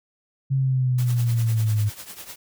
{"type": "linear sweep", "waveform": "sine", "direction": "down", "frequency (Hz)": [135.9, 103.8], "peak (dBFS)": -18, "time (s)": [0.5, 1.9], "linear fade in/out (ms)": 20}
{"type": "noise with tremolo", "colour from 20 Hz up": "white", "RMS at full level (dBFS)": -36, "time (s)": [0.98, 2.36], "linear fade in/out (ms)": 5, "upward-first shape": "triangle", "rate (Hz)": 10, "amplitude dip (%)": 80}
{"effects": []}